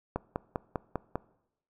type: click train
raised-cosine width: 1 ms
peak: -16 dBFS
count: 6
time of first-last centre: 0.16-1.156 s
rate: 5.02 Hz
effects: noise-tail reverb RT60 0.8 s tail -21 dB re dry